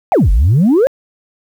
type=exponential two-way sweep; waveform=sine; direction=down then up; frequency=880 to 43.7 to 573 Hz; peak=-5 dBFS; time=0.12-0.87 s; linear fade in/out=0 ms; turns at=0.31 s; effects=tanh soft clip ceiling -5 dBFS + 7-bit